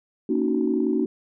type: chord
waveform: sine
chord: D# minor seventh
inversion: second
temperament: just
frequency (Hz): 233.3 / 280 / 311.1 / 373.4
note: A#3 / C#4 / D#4 / F#4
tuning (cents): +2 / +18 / 0 / +16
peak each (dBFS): -25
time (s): 0.29-1.06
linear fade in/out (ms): 5
effects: tanh soft clip ceiling -10 dBFS